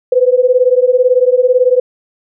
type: beating tone pair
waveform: sine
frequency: 493.9 / 511.9 Hz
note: B4 / C5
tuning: 0 / -38 cents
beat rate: 18 Hz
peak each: -10 dBFS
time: 0.12-1.8 s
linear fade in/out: 5 ms
effects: none